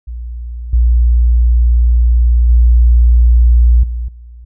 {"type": "tone with level steps", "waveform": "sine", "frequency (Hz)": 59.2, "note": "A#1", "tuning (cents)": 27, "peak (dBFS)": [-21, -6, -4, -16, -31], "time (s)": [0.07, 4.45], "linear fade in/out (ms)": 10, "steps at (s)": [0.73, 2.49, 3.83, 4.08], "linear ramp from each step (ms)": 5, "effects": []}